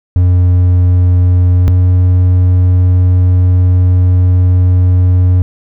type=tone pair in turn; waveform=triangle; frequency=89.7 / 90.64 Hz; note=F2 / F#2; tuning=+47 / -35 cents; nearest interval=unison; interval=18 cents; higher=second; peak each=-3 dBFS; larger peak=neither; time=0.16-1.68 / 1.68-5.42 s; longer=second; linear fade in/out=0 ms; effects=none